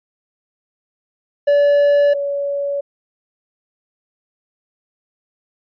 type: tone pair in turn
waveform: triangle / sine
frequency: 575 / 565.8 Hz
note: D5 / C#5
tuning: -37 / +35 cents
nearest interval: unison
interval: 28 cents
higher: first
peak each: -8 / -18 dBFS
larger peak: first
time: 1.47-2.14 / 2.14-2.81 s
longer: neither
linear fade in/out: 10 ms
effects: resampled to 11025 Hz